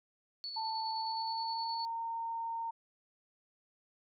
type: tone with tremolo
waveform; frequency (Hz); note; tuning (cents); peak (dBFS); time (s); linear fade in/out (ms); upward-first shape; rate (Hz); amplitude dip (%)
sine; 4435; C#8; 0; -38; 0.44-1.85; 0; square; 9.6; 30
type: tone with pitch glide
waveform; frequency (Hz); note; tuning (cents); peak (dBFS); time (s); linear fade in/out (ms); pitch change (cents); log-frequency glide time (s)
sine; 890 to 916.6; A5 to A#5; +20 to -29; -35; 0.56-2.71; 10; +51; 0.95-1.81
effects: none